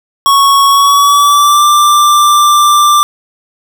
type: tone with pitch glide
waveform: square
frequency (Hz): 1108.7 to 1181.4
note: C#6 to D6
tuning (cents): 0 to +10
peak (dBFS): -5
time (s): 0.26-3.03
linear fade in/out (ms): 0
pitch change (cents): +110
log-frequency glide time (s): 0.67-1.65
effects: none